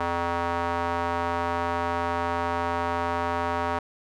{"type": "tone with band-pass filter", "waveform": "square", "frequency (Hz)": 85.7, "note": "F2", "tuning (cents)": -32, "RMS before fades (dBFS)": -27, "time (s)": [0, 3.79], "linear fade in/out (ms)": 5, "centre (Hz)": 980, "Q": 1.7, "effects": []}